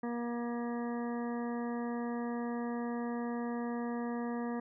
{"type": "harmonic tone", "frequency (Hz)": 237.8, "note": "A#3", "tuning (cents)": 35, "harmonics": [1, 2, 3, 4, 5, 7, 8], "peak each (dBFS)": [-35, -41, -45, -47, -49, -52, -53], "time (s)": [0.03, 4.6], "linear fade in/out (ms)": 5, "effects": []}